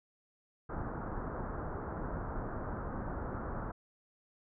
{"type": "low-pass noise", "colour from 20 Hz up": "pink", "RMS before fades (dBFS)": -39, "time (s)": [0.69, 3.72], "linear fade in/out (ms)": 10, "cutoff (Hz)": 1500, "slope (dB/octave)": 48, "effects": []}